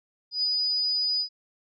sine tone with ADSR envelope, 4954 Hz, D#8, 8 cents flat, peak -21 dBFS, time 0.31-1.29 s, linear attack 130 ms, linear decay 6 ms, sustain -2 dB, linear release 90 ms, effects none

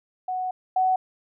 sine tone pair in turn, 740 / 747.3 Hz, F#5 / F#5, 0 / +17 cents, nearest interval unison, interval 17 cents, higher second, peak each -25 / -18 dBFS, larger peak second, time 0.28-0.51 / 0.76-0.96 s, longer first, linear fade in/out 5 ms, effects none

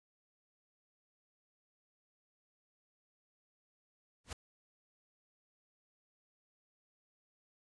pink noise with exponential growth, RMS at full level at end -36 dBFS, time 4.24-4.33 s, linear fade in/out 5 ms, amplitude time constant 18 ms, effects resampled to 22050 Hz

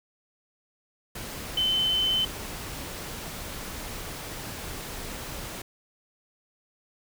sine tone in noise, 3058 Hz, G7, 44 cents flat, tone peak -22 dBFS, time 1.57-2.25 s, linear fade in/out 5 ms, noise pink, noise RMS -37 dBFS, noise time 1.15-5.62 s, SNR +12 dB, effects none

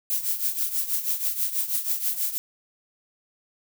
violet noise with tremolo, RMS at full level -23 dBFS, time 0.1-2.38 s, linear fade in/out 0 ms, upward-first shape triangle, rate 6.2 Hz, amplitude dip 80%, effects none

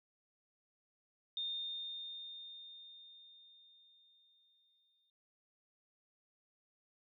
sine tone with exponential decay, 3643 Hz, A#7, 41 cents flat, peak -36 dBFS, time 1.37-5.1 s, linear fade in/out 1 ms, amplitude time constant 810 ms, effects none

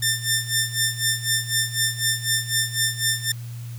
10% pulse tone with tremolo, 1792 Hz, A6, 31 cents sharp, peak -9 dBFS, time 0.02-3.32 s, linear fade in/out 5 ms, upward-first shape sine, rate 4 Hz, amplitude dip 85%, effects added 118 Hz sine -31 dBFS peak until 3.78 s + white hiss -48 dBFS RMS until 3.78 s

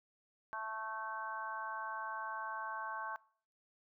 harmonic tone, 220 Hz, A3, in tune, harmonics 3 / 4 / 5 / 6 / 7, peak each -50 / -44 / -43 / -55 / -44 dBFS, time 0.53-3.16 s, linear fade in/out 0 ms, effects noise-tail reverb RT60 0.5 s tail -22 dB re dry

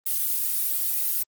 violet noise with flanger, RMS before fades -25 dBFS, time 0.06-1.23 s, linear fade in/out 5 ms, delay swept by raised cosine 1.7 to 2.62 ms, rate 2.1 Hz, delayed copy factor -0.85, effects Opus 32 kbps

